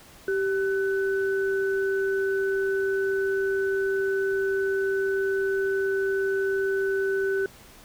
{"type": "tone pair together", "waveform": "sine", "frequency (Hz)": [388.7, 1500], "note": ["G4", "F#6"], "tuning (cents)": [-15, 23], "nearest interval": "octave + major seventh", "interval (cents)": 2338, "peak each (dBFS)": [-23, -30], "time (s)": [0.28, 7.46], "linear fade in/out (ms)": 2, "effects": ["pink hiss -50 dBFS RMS until 7.84 s"]}